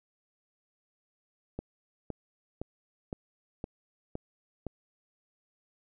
click train, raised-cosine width 2 ms, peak -22 dBFS, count 7, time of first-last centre 1.59-4.667 s, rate 1.95 Hz, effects none

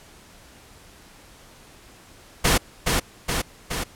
pink noise with echo, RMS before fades -18 dBFS, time 2.44-2.58 s, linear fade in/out 10 ms, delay 420 ms, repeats 3, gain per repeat -3 dB, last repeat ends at 3.84 s, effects pink hiss -49 dBFS RMS until 3.95 s + low-pass 12000 Hz 12 dB/octave

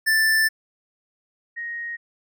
square / sine tone pair in turn, 1766 / 1873.1 Hz, A6 / A#6, +6 / +8 cents, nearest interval minor second, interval 102 cents, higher second, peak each -17 / -28 dBFS, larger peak first, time 0.06-0.49 / 1.56-1.97 s, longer first, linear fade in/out 20 ms, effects none

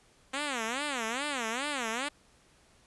5% pulse tone with vibrato, 256.3 Hz, C4, 36 cents flat, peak -20 dBFS, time 0.33-2.09 s, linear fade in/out 10 ms, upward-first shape sine, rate 2.4 Hz, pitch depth 260 cents each way, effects pink hiss -63 dBFS RMS until 2.86 s + resampled to 24000 Hz

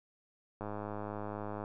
click train, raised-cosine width 1 ms, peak -26 dBFS, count 108, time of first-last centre 0.61-1.639 s, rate 104 Hz, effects none

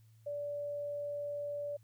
sine tone, 580 Hz, D5, 22 cents flat, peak -36 dBFS, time 0.26-1.77 s, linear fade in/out 10 ms, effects added 111 Hz sine -59 dBFS peak until 1.83 s + white hiss -75 dBFS RMS until 1.83 s

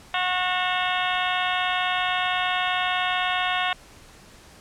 harmonic tone with a mistuned harmonic, 364.4 Hz, F#4, 26 cents flat, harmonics 2 / 3 / 4 / 5 / 6 / 7 / 8 / 9 / 10, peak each -27 / -29 / -30 / -31 / -32 / -32 / -33 / -34 / -34 dBFS, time 0.14-3.73 s, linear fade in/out 2 ms, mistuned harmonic 7, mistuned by +75 cents, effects pink hiss -49 dBFS RMS until 4.6 s + low-pass 10000 Hz 12 dB/octave

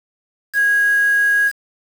sine tone with quantisation, 1649 Hz, G#6, 13 cents flat, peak -12 dBFS, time 0.53-1.52 s, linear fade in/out 50 ms, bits 5, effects none

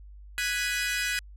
sawtooth chord, G# minor seventh, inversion third, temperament equal, 1480 / 1661.2 / 1975.5 / 2489 Hz, F#6 / G#6 / B6 / D#7, 0 / 0 / 0 / 0 cents, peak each -29 dBFS, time 0.38-1.19 s, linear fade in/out 0 ms, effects added 50 Hz sine -44 dBFS peak until 1.36 s + low-pass 12000 Hz 12 dB/octave

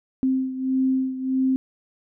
sine beating tone pair, 261.6 / 263.2 Hz, C4 / C4, 0 / +10 cents, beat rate 1.6 Hz, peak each -21 / -26 dBFS, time 0.23-1.56 s, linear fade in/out 0 ms, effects none

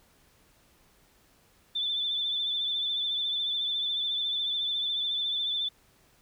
sine tone with vibrato, 3520 Hz, A7, in tune, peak -27 dBFS, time 1.75-5.69 s, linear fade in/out 10 ms, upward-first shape sine, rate 14 Hz, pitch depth 35 cents each way, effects pink hiss -63 dBFS RMS until 6.21 s

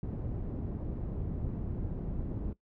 pink low-pass noise, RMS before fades -36 dBFS, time 0.03-2.53 s, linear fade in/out 2 ms, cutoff 290 Hz, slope 12 dB/octave, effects noise-tail reverb RT60 0.1 s tail -17 dB re dry

